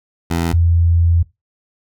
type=tone pair in turn; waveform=15% pulse / sine; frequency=84.2 / 84.58 Hz; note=E2 / E2; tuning=+37 / +45 cents; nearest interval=unison; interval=8 cents; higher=second; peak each=-10 dBFS; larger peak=neither; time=0.3-0.53 / 0.53-1.23 s; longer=second; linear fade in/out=10 ms; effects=noise-tail reverb RT60 0.2 s tail -19 dB re dry